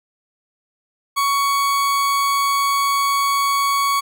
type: tone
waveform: 40% pulse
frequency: 1118 Hz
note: C#6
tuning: 14 cents sharp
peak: -15 dBFS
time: 1.16-4.01 s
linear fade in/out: 20 ms
effects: none